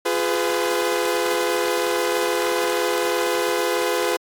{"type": "chord", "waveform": "sawtooth", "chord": "F diminished", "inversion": "none", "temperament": "equal with one note detuned", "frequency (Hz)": [349.2, 415.3, 502.2], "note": ["F4", "Ab4", "Cb5"], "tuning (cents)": [0, 0, 29], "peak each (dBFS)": [-21, -21, -19], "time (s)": [0.05, 4.17], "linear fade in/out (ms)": 10, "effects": ["AAC 64 kbps"]}